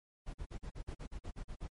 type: noise bursts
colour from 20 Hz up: brown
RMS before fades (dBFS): -42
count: 12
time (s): 0.26-1.682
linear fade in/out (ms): 20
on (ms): 80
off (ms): 42
effects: MP3 48 kbps